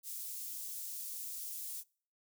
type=high-pass noise; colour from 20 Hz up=white; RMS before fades=-43 dBFS; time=0.03-1.84 s; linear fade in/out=50 ms; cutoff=7200 Hz; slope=12 dB/octave; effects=noise-tail reverb RT60 0.5 s tail -26 dB re dry